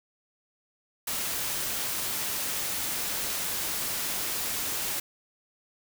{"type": "noise", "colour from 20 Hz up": "white", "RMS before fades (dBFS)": -31, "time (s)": [1.07, 5], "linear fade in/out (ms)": 5, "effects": []}